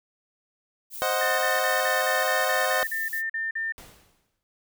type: noise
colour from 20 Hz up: violet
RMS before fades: -37 dBFS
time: 0.9-3.23 s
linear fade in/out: 50 ms
type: chord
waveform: 25% pulse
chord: C diminished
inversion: none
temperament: equal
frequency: 523.3 / 622.3 / 740 Hz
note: C5 / Eb5 / Gb5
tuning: 0 / 0 / 0 cents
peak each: -24 dBFS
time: 1.02-2.83 s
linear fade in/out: 0 ms
type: tone bursts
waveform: sine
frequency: 1800 Hz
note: A6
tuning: 39 cents sharp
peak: -26 dBFS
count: 12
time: 1.21-3.723 s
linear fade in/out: 5 ms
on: 170 ms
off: 43 ms
type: noise with exponential decay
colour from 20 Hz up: pink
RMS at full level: -43 dBFS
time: 3.78-4.43 s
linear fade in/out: 0 ms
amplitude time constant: 140 ms
effects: none